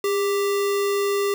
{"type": "tone with sample-and-hold", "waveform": "sine", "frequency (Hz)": 403, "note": "G4", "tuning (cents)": 48, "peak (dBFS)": -19, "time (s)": [0.04, 1.34], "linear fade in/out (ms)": 2, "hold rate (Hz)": 1575, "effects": []}